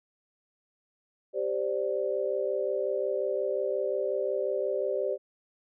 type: chord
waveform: sine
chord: G suspended fourth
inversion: none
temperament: equal with one note detuned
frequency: 392 / 521.7 / 587.3 Hz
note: G4 / C5 / D5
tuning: 0 / -5 / 0 cents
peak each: -31 dBFS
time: 1.33-5.18 s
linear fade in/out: 50 ms
effects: none